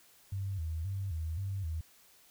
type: tone with vibrato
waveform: sine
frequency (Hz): 88.5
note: F2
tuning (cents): +23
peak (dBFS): -33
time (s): 0.32-1.81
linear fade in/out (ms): 5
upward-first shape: square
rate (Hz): 1.9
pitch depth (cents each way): 170
effects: white hiss -62 dBFS RMS until 2.3 s